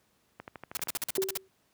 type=click train; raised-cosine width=0.5 ms; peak=-26 dBFS; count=8; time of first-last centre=0.4-0.951 s; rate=12.7 Hz
type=noise bursts; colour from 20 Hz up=white; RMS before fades=-32 dBFS; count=10; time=0.75-1.373 s; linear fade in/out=0 ms; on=20 ms; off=47 ms
type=tone with exponential decay; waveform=sine; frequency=382.1 Hz; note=G4; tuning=44 cents flat; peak=-23 dBFS; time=1.18-1.48 s; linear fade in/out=1 ms; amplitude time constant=65 ms
effects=pink hiss -70 dBFS RMS until 1.73 s + high-pass 80 Hz 12 dB/octave